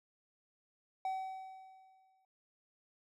triangle tone with exponential decay, 760 Hz, F#5, 46 cents sharp, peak -31 dBFS, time 1.05-2.25 s, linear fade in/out 2 ms, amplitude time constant 260 ms, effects none

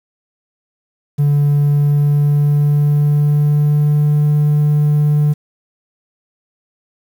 triangle tone with pitch glide, 144.6 to 148.58 Hz, D3 to D3, -27 to +20 cents, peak -7 dBFS, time 1.18-5.34 s, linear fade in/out 20 ms, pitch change +47 cents, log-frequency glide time 1.63-4.29 s, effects tanh soft clip ceiling -4 dBFS + 7-bit

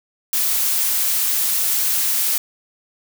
blue noise, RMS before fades -19 dBFS, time 0.33-2.38 s, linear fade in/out 2 ms, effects none

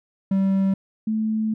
triangle / sine tone pair in turn, 193.4 / 218.3 Hz, G3 / A3, -23 / -13 cents, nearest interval major second, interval 210 cents, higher second, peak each -15 / -20 dBFS, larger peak first, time 0.31-0.74 / 1.07-1.54 s, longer second, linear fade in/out 5 ms, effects none

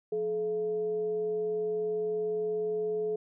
sine tone with frequency modulation, 428.3 Hz, A4, 47 cents flat, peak -28 dBFS, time 0.12-3.16 s, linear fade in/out 5 ms, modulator 251 Hz, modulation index 0.28, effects none

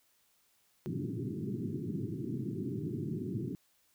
pink band-pass noise, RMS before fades -37 dBFS, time 0.86-3.55 s, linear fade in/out 0 ms, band 100 to 400 Hz, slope 96 dB/octave, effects white hiss -71 dBFS RMS until 3.94 s

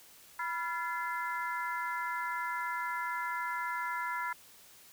harmonic tone with a mistuned harmonic, 344 Hz, F4, 26 cents flat, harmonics 3 / 4 / 5 / 6, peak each -36 / -38 / -40 / -42 dBFS, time 0.39-4.33 s, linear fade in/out 5 ms, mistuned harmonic 3, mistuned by -84 cents, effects white hiss -57 dBFS RMS until 4.92 s

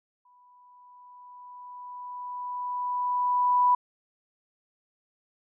sine tone with exponential growth, 987.8 Hz, B5, in tune, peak -17 dBFS, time 0.25-3.75 s, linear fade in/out 5 ms, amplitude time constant 760 ms, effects none

